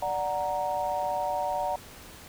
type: chord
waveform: sine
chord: D augmented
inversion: none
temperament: equal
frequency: 587.3 / 740 / 932.3 Hz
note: D5 / F#5 / A#5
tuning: 0 / 0 / 0 cents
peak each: -32 / -30 / -31 dBFS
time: 0.02-1.76 s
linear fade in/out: 5 ms
effects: pink hiss -47 dBFS RMS until 2.28 s